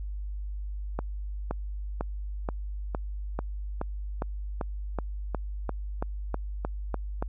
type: accelerating click train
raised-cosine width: 1 ms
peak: -16 dBFS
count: 17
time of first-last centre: 0.99-7.225 s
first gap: 520 ms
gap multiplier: 0.96
effects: added 50 Hz sine -32 dBFS peak until 7.28 s